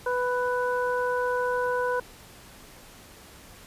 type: harmonic tone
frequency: 495.7 Hz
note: B4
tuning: 6 cents sharp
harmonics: 1 / 2 / 3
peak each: -26 / -29 / -31 dBFS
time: 0.06-2 s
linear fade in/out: 5 ms
effects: pink hiss -49 dBFS RMS until 3.66 s + resampled to 32000 Hz